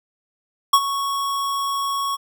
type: tone with ADSR envelope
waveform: square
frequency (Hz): 1108.7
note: C#6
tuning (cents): 0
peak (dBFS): -9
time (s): 0.73-2.17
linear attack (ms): 7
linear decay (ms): 58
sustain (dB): -13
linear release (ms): 27
effects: none